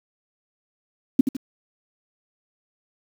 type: tone with echo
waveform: sine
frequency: 263.7 Hz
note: C4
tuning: 14 cents sharp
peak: -8 dBFS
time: 1.19-1.21 s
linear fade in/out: 5 ms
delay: 79 ms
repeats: 2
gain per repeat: -8 dB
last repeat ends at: 1.368 s
effects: 7-bit